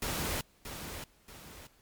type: noise with echo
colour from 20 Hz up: pink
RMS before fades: -34 dBFS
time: 0.02-0.41 s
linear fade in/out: 2 ms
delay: 630 ms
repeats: 2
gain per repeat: -8 dB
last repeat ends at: 1.67 s
effects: pink hiss -65 dBFS RMS until 1.81 s + MP3 96 kbps